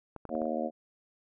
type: clicks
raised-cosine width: 1 ms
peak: -27 / -27 / -30 / -30 / -29 / -37 dBFS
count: 6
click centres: 0.163 / 0.253 / 0.293 / 0.352 / 0.418 / 0.455 s
type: harmonic tone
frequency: 78.3 Hz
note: D#2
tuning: 11 cents sharp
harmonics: 3 / 4 / 5 / 6 / 7 / 8 / 9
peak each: -35 / -38 / -42 / -44 / -35 / -37 / -37 dBFS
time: 0.29-0.71 s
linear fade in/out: 50 ms
effects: none